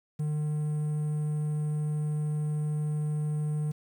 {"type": "tone with quantisation", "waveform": "triangle", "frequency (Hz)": 151.1, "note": "D3", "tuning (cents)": 50, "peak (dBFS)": -25, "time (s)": [0.19, 3.72], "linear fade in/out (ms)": 10, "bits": 9, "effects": []}